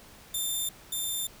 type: tone pair in turn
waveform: 10% pulse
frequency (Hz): 3581 / 3581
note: A7 / A7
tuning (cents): +30 / +30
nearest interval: unison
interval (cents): 0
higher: neither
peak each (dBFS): -21 / -22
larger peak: first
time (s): 0.34-0.69 / 0.92-1.27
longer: neither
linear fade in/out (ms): 5
effects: pink hiss -52 dBFS RMS until 1.4 s